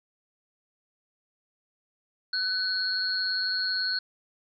sine tone cluster, 1506 / 4206 / 4394 Hz, F#6 / C8 / C#8, +30 / +8 / -16 cents, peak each -30 dBFS, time 2.33-3.99 s, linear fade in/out 5 ms, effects none

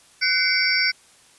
sine tone cluster, 1502 / 2086 / 2268 / 4672 / 5380 Hz, F#6 / C7 / C#7 / D8 / E8, +26 / -6 / +39 / -10 / +34 cents, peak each -24 dBFS, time 0.21-0.92 s, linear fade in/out 20 ms, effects white hiss -53 dBFS RMS until 1.38 s + resampled to 24000 Hz

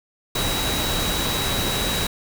sine tone in noise, 3867 Hz, B7, 37 cents flat, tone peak -27 dBFS, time 0.35-2.07 s, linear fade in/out 5 ms, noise pink, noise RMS -24 dBFS, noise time 0.35-2.07 s, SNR -6 dB, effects none

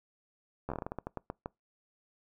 slowing click train, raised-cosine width 1 ms, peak -22 dBFS, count 14, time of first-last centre 0.69-1.459 s, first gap 12 ms, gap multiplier 1.24, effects noise-tail reverb RT60 0.2 s tail -25 dB re dry

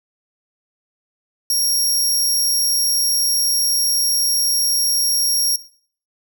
20% pulse tone, 5588 Hz, F8, in tune, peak -10 dBFS, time 1.5-5.56 s, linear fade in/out 2 ms, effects noise-tail reverb RT60 0.5 s tail -17 dB re dry

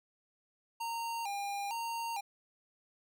square tone with vibrato, 862 Hz, A5, 36 cents flat, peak -36 dBFS, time 0.8-2.21 s, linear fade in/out 10 ms, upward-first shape square, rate 1.1 Hz, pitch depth 120 cents each way, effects none

